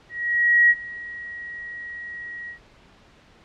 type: tone with ADSR envelope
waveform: sine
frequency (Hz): 1904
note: A#6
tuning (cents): +36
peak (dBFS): -11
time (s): 0.09-2.59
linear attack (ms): 610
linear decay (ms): 44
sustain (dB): -21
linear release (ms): 99
effects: pink hiss -53 dBFS RMS until 3.44 s + low-pass 4000 Hz 12 dB/octave